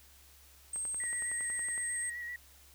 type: tone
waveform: sine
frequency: 8372 Hz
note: C9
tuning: in tune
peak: -34 dBFS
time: 0.73-2.1 s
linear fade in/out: 5 ms
type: click train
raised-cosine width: 0.5 ms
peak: -34 dBFS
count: 12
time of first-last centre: 0.76-1.779 s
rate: 10.8 Hz
type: tone with vibrato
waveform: sine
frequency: 1920 Hz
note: B6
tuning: 49 cents flat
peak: -38 dBFS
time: 1-2.36 s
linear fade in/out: 2 ms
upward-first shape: square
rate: 7.8 Hz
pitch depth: 24 cents each way
effects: added 68 Hz sine -61 dBFS peak until 2.74 s + white hiss -60 dBFS RMS until 2.74 s